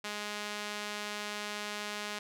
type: tone with band-pass filter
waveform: sawtooth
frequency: 208.2 Hz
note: G#3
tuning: 5 cents sharp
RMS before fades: -39 dBFS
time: 0.04-2.19 s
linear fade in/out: 5 ms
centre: 3300 Hz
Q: 0.56
effects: none